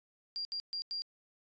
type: tone bursts at uneven times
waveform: sine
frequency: 4770 Hz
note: D8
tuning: 26 cents sharp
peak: -35 dBFS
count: 4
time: 0.36-0.45 / 0.52-0.6 / 0.73-0.82 / 0.91-1.02 s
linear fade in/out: 0 ms
effects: resampled to 16000 Hz